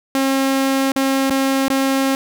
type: tone with dropouts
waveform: sawtooth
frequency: 269.4 Hz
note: C#4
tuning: 49 cents flat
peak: -11 dBFS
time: 0.15-2.15 s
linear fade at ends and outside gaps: 1 ms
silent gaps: 0.92-0.961 / 1.299-1.306 / 1.682-1.701 s
effects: none